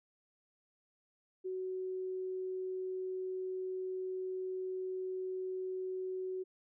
sine tone, 372.9 Hz, F#4, 14 cents sharp, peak -36 dBFS, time 1.44-6.44 s, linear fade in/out 20 ms, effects none

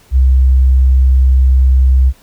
sine tone, 65 Hz, C2, 11 cents flat, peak -5 dBFS, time 0.11-2.13 s, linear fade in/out 50 ms, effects pink hiss -47 dBFS RMS until 2.22 s

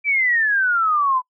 sine exponential sweep, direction down, 2349 to 998 Hz, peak -15 dBFS, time 0.04-1.22 s, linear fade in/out 50 ms, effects noise-tail reverb RT60 0.1 s tail -25 dB re dry

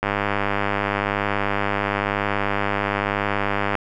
click train, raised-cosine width 0.5 ms, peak -6 dBFS, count 377, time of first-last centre 0.03-3.753 s, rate 101 Hz, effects none

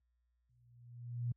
sine tone with exponential growth, 120.2 Hz, B2, 46 cents flat, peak -31 dBFS, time 0.49-1.32 s, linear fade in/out 5 ms, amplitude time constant 180 ms, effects added 60 Hz sine -70 dBFS peak until 1.36 s + high-pass 80 Hz 12 dB/octave

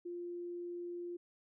sine tone, 349.2 Hz, F4, in tune, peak -40 dBFS, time 0.05-1.17 s, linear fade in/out 10 ms, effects none

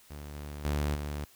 sawtooth tone with level steps, 73.42 Hz, D2, in tune, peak -37 / -35 / -24 / -30 dBFS, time 0.1-1.25 s, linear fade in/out 10 ms, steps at 0.34 / 0.65 / 0.95 s, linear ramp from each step 2 ms, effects white hiss -59 dBFS RMS until 1.35 s

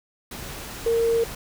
sine tone in noise, 460.9 Hz, A#4, 20 cents flat, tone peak -18 dBFS, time 0.86-1.24 s, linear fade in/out 5 ms, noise pink, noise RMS -36 dBFS, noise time 0.31-1.35 s, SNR +15 dB, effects none

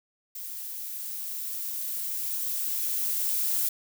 violet noise with level ramp, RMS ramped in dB -38 to -26 dBFS, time 0.35-3.69 s, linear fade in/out 5 ms, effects none

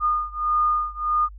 sine beating tone pair, 1220 / 1221.6 Hz, D#6 / D#6, -34 / -32 cents, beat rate 1.6 Hz, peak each -22 / -23 dBFS, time 0-1.29 s, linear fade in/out 50 ms, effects added 50 Hz sine -38 dBFS peak until 1.38 s

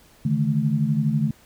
sine tone cluster, 143.2 / 155.3 / 217.8 Hz, D3 / D#3 / A3, -43 / -3 / -17 cents, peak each -23 dBFS, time 0.25-1.31 s, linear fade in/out 5 ms, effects pink hiss -54 dBFS RMS until 1.45 s

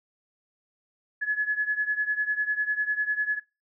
sine beating tone pair, 1698 / 1708 Hz, G#6 / G#6, +38 / +48 cents, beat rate 10 Hz, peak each -26 / -28 dBFS, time 1.21-3.4 s, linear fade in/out 20 ms, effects noise-tail reverb RT60 0.3 s tail -24 dB re dry

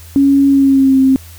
sine tone with pitch glide, 277.2 to 265 Hz, C#4 to C4, 0 to +22 cents, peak -6 dBFS, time 0.16-1.16 s, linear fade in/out 0 ms, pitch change -78 cents, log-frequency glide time 0.48-1 s, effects added 83 Hz sine -34 dBFS peak until 1.38 s + white hiss -40 dBFS RMS until 1.38 s

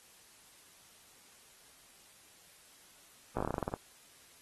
slowing click train, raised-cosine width 1 ms, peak -20 dBFS, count 12, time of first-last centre 3.37-3.739 s, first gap 16 ms, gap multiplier 1.14, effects white hiss -60 dBFS RMS until 4.41 s + AAC 32 kbps

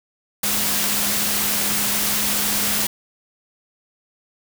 sine tone in noise, 206.3 Hz, G#3, 11 cents flat, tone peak -32 dBFS, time 0.43-2.87 s, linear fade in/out 5 ms, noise white, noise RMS -21 dBFS, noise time 0.43-2.87 s, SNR -14 dB, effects none

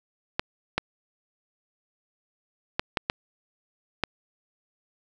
clicks, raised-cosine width 0.3 ms, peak -7 dBFS, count 6, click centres 0.395 / 0.78 / 2.795 / 2.972 / 3.099 / 4.037 s, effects none

